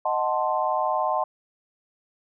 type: chord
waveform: sine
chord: D# diminished seventh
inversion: none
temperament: equal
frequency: 622.3 / 740 / 880 / 1046.5 Hz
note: D#5 / F#5 / A5 / C6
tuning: 0 / 0 / 0 / 0 cents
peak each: -27 dBFS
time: 0.05-1.24 s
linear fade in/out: 5 ms
effects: none